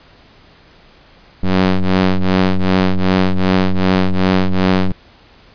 sawtooth ring-modulated tone, 93.9 Hz, F#2, 26 cents sharp, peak -4 dBFS, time 1.43-4.92 s, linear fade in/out 5 ms, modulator 92.6 Hz, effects pink hiss -46 dBFS RMS until 5.54 s + resampled to 11025 Hz

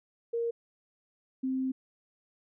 sine tone pair in turn, 466.2 / 261.6 Hz, A#4 / C4, 0 / 0 cents, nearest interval minor seventh, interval 1000 cents, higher first, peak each -28 dBFS, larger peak neither, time 0.33-0.51 / 1.43-1.72 s, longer second, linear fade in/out 10 ms, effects none

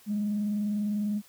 sine tone with vibrato, 207.7 Hz, G#3, in tune, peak -25 dBFS, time 0.06-1.22 s, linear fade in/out 50 ms, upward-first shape triangle, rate 20 Hz, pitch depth 55 cents each way, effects tanh soft clip ceiling -22 dBFS + white hiss -57 dBFS RMS until 1.28 s

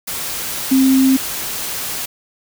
sine tone in noise, 264.6 Hz, C4, 20 cents sharp, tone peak -9 dBFS, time 0.71-1.17 s, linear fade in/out 10 ms, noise white, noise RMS -24 dBFS, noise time 0.07-2.06 s, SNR +12 dB, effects none

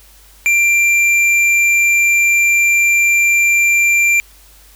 sine tone with hard clipping, 2368 Hz, D7, 14 cents sharp, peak -11 dBFS, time 0.46-4.2 s, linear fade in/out 0 ms, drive 8 dB, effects added 50 Hz sine -45 dBFS peak until 4.75 s + white hiss -46 dBFS RMS until 4.75 s

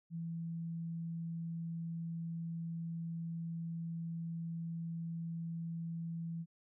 sine tone, 166.3 Hz, E3, 16 cents sharp, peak -38 dBFS, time 0.1-6.46 s, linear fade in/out 50 ms, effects none

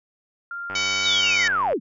sine tone with pitch glide, 1394 to 1408.6 Hz, F6 to F6, -4 to +14 cents, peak -29 dBFS, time 0.51-1.49 s, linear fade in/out 2 ms, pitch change +18 cents, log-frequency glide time 0.98-1.08 s
click train, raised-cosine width 0.5 ms, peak -19 dBFS, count 100, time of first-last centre 0.7-1.73 s, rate 96.1 Hz
harmonic tone, 755 Hz, F#5, 35 cents sharp, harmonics 3 / 4 / 5 / 6 / 7 / 8 / 9, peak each -25 / -28 / -31 / -32 / -32 / -33 / -36 dBFS, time 0.75-1.48 s, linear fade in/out 5 ms
sine linear sweep, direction down, 3951 to 164.4 Hz, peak -19 dBFS, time 1.03-1.8 s, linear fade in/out 50 ms
effects none

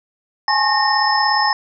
sine tone cluster, 824 / 861 / 1076 / 1838 / 5240 Hz, G#5 / A5 / C6 / A#6 / E8, -14 / -38 / +48 / -25 / -11 cents, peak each -20 dBFS, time 0.48-1.53 s, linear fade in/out 2 ms, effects none

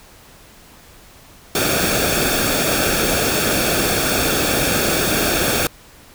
pink noise with comb filter, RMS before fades -18 dBFS, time 1.55-5.67 s, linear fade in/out 2 ms, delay 1 ms, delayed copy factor -0.65, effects pink hiss -45 dBFS RMS until 6.14 s

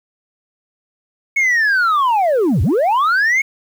sine linear two-way sweep, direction down then up, 2217 to 69.3 to 2217 Hz, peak -9 dBFS, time 1.36-3.42 s, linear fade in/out 10 ms, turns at 2.62 s, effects tanh soft clip ceiling -11 dBFS + 7-bit

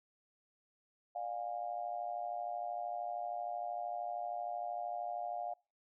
sine tone with amplitude modulation, 708 Hz, F5, 23 cents sharp, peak -33 dBFS, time 1.15-5.54 s, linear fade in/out 10 ms, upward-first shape sine, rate 113 Hz, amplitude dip 90%, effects noise-tail reverb RT60 0.3 s tail -25 dB re dry

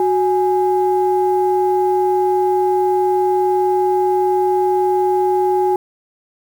sine tone pair together, 369.7 / 830 Hz, F#4 / G#5, -1 / -1 cents, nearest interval octave + major second, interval 1400 cents, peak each -14 / -16 dBFS, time 0-5.76 s, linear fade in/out 2 ms, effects tanh soft clip ceiling -5 dBFS + 7-bit

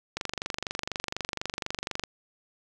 click train, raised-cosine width 0.2 ms, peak -13 dBFS, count 46, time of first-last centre 0.17-2.037 s, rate 24.1 Hz, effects none

